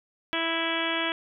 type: harmonic tone with a mistuned harmonic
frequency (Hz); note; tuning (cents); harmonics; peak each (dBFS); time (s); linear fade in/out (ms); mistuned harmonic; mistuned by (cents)
329.6; E4; 0; 1 / 2 / 3 / 4 / 5 / 6 / 7 / 8 / 9 / 10; -33 / -34 / -35 / -36 / -33 / -36 / -34 / -37 / -36 / -33; 0.33-1.12; 0; 10; +16
effects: none